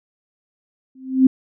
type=tone with exponential growth; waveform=sine; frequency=261.6 Hz; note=C4; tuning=in tune; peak=-5 dBFS; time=0.95-1.27 s; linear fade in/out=5 ms; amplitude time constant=68 ms; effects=none